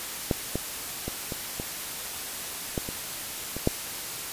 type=clicks; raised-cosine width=2 ms; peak=-9 / -13 / -17 / -19 / -18 / -13 / -20 / -19 / -7 dBFS; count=9; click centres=0.312 / 0.556 / 1.08 / 1.322 / 1.599 / 2.778 / 2.889 / 3.566 / 3.674 s; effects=white hiss -35 dBFS RMS until 4.32 s + resampled to 32000 Hz